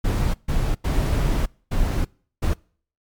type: noise bursts at uneven times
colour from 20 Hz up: brown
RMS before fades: -20 dBFS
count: 5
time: 0.04-0.34 / 0.48-0.75 / 0.84-1.46 / 1.71-2.05 / 2.42-2.54 s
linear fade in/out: 10 ms
effects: noise-tail reverb RT60 0.5 s tail -26 dB re dry + MP3 96 kbps